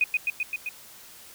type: tone with echo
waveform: sine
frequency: 2489 Hz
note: D#7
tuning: in tune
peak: -18 dBFS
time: 0.01-0.04 s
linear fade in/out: 2 ms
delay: 130 ms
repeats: 5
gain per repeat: -2 dB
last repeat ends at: 0.69 s
effects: white hiss -48 dBFS RMS until 1.34 s